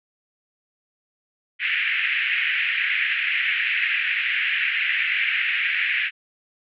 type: band-pass noise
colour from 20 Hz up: white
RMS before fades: -23 dBFS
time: 1.59-6.11 s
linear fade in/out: 50 ms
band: 1700 to 2700 Hz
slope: 48 dB/octave
effects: none